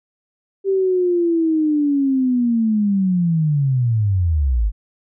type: linear sweep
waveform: sine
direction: down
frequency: 393 to 47 Hz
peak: -14 dBFS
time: 0.64-4.72 s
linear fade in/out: 50 ms
effects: none